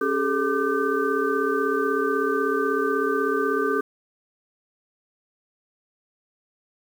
sine tone cluster, 275.8 / 399.4 / 435.6 / 1190 / 1534 Hz, C#4 / G4 / A4 / D6 / G6, -9 / +32 / -17 / +22 / -38 cents, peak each -28 / -26 / -25 / -27 / -29 dBFS, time 0.01-3.81 s, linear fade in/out 5 ms, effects 8-bit

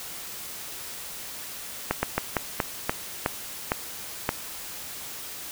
slowing click train, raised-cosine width 0.5 ms, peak -7 dBFS, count 9, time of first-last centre 1.91-4.291 s, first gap 120 ms, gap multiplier 1.25, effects white hiss -38 dBFS RMS until 5.51 s

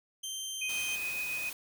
20% pulse tone, 3136 Hz, G7, in tune, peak -31 dBFS, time 0.23-0.96 s, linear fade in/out 10 ms
sine tone with tremolo, 2500 Hz, D#7, 8 cents sharp, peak -32 dBFS, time 0.61-1.5 s, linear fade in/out 10 ms, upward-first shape sine, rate 7.2 Hz, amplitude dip 25%
white noise, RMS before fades -42 dBFS, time 0.69-1.53 s, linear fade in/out 2 ms
effects none

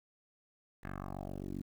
10% pulse tone with low-pass filter sweep, 47.61 Hz, G1, 50 cents flat, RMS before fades -42 dBFS, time 0.83-1.62 s, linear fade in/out 10 ms, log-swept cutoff 1900 to 260 Hz, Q 2.8, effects 10-bit

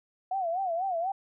sine tone with vibrato, 719 Hz, F#5, 50 cents flat, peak -27 dBFS, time 0.31-1.12 s, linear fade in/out 5 ms, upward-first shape sine, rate 4.1 Hz, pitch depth 150 cents each way, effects none

